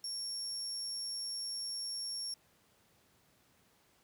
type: tone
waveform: 35% pulse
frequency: 5510 Hz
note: F8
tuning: 24 cents flat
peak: -35 dBFS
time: 0.04-2.34 s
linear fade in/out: 2 ms
effects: pink hiss -69 dBFS RMS until 4.03 s + high-pass 80 Hz 12 dB/octave